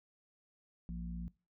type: harmonic tone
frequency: 58.27 Hz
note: A#1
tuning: in tune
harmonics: 1 / 3 / 4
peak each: -42 / -42 / -52 dBFS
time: 0.89-1.28 s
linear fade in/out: 0 ms
effects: noise-tail reverb RT60 0.3 s tail -21 dB re dry